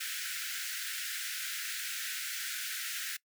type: high-pass noise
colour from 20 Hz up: pink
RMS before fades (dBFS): -38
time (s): 0-3.17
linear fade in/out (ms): 10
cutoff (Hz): 1400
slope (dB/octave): 96
effects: noise-tail reverb RT60 0.1 s tail -21 dB re dry